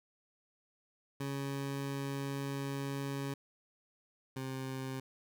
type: tone pair in turn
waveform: 20% pulse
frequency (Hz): 138.59 / 132.2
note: C#3 / C3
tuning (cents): 0 / +18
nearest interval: minor second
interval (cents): 82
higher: first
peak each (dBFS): -31 / -33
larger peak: first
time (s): 1.2-3.34 / 4.36-5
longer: first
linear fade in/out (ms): 5
effects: none